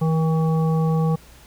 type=harmonic tone with a mistuned harmonic; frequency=160.9 Hz; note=E3; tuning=42 cents flat; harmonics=1 / 3 / 5 / 7; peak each=-17 / -27 / -31 / -34 dBFS; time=0.01-1.16 s; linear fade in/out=10 ms; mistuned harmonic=3; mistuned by=-18 cents; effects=added 60 Hz sine -49 dBFS peak until 1.46 s + pink hiss -49 dBFS RMS until 1.46 s